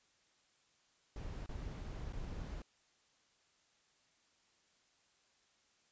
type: noise with dropouts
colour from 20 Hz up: brown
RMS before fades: -44 dBFS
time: 1.16-2.62 s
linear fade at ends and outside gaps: 2 ms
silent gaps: 1.462-1.491 / 2.126-2.132 s
effects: white hiss -73 dBFS RMS until 5.91 s + resampled to 16000 Hz